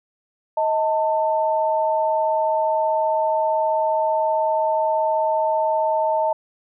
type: tone pair together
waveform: sine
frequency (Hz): 631 / 892.4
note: D#5 / A5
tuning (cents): +24 / +24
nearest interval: tritone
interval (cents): 600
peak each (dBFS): -20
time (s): 0.57-6.33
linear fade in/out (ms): 5
effects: none